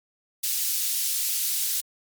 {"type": "high-pass noise", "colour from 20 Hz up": "white", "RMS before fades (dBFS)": -26, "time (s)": [0.43, 1.81], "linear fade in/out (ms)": 10, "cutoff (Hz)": 3900, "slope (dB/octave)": 12, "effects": ["Opus 48 kbps"]}